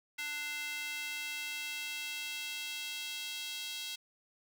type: tone with high-pass filter sweep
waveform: square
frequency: 296.2 Hz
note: D4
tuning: 15 cents sharp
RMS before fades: -40 dBFS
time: 0.18-3.96 s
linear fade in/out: 10 ms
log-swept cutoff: 2100 to 3400 Hz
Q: 2.4
effects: none